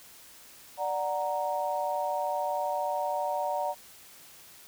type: chord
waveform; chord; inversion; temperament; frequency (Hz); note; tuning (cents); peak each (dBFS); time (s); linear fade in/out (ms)
sine; D augmented; none; equal; 587.3 / 740 / 932.3; D5 / F#5 / A#5; 0 / 0 / 0; -32; 0.77-3.75; 50
effects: white hiss -52 dBFS RMS until 4.67 s